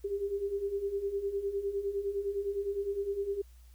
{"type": "beating tone pair", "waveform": "sine", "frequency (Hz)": [392, 401.8], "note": ["G4", "G4"], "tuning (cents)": [0, 43], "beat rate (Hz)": 9.8, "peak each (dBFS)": [-37, -32], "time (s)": [0.04, 3.42], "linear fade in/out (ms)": 10, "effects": ["added 60 Hz sine -52 dBFS peak until 3.74 s", "white hiss -67 dBFS RMS until 3.74 s"]}